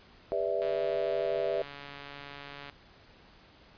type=chord; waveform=sine; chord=E minor seventh; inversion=first; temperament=equal with one note detuned; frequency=400.5 / 493.9 / 587.3 / 659.3 Hz; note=G4 / B4 / D5 / E5; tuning=+37 / 0 / 0 / 0 cents; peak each=-34 / -34 / -33 / -32 dBFS; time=0.32-1.62 s; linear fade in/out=0 ms
type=click train; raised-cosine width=0.3 ms; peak=-28 dBFS; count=296; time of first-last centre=0.62-2.697 s; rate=142 Hz
effects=pink hiss -57 dBFS RMS until 3.77 s + resampled to 11025 Hz